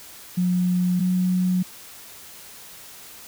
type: tone pair in turn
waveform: sine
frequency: 180 / 182.62 Hz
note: F#3 / F#3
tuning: -47 / -22 cents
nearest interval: unison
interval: 25 cents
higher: second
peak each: -18 dBFS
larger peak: neither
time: 0.37-1 / 1-1.63 s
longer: neither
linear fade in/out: 10 ms
effects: white hiss -43 dBFS RMS until 3.27 s